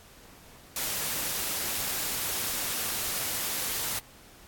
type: noise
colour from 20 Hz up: white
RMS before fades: -31 dBFS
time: 0.76-3.99 s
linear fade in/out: 2 ms
effects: pink hiss -53 dBFS RMS until 4.47 s + AAC 64 kbps